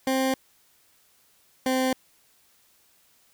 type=tone pair in turn; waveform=20% pulse; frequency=263.6 / 259.5 Hz; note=C4 / C4; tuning=+13 / -14 cents; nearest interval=unison; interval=27 cents; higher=first; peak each=-17 dBFS; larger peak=neither; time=0.07-0.34 / 1.66-1.93 s; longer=neither; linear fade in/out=2 ms; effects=white hiss -62 dBFS RMS until 3.33 s